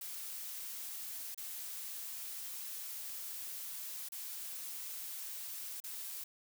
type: noise with dropouts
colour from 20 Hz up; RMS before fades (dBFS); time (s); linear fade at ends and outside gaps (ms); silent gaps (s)
blue; -44; 0.01-6.24; 5; 1.346-1.376 / 4.088-4.12 / 5.803-5.839
effects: none